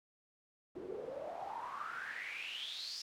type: noise with band-pass filter sweep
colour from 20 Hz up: pink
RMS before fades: -44 dBFS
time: 0.75-3.02 s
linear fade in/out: 5 ms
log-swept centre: 340 to 5200 Hz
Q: 9
effects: none